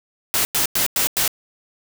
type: noise bursts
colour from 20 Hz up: white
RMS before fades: -19 dBFS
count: 5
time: 0.34-1.278 s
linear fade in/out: 0 ms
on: 110 ms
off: 97 ms
effects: none